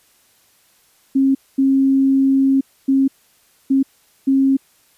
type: tone bursts at uneven times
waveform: sine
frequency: 270 Hz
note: C#4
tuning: 45 cents flat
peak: -11 dBFS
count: 5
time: 1.15-1.35 / 1.58-2.61 / 2.88-3.08 / 3.7-3.83 / 4.27-4.57 s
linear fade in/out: 10 ms
effects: white hiss -56 dBFS RMS until 4.97 s + resampled to 32000 Hz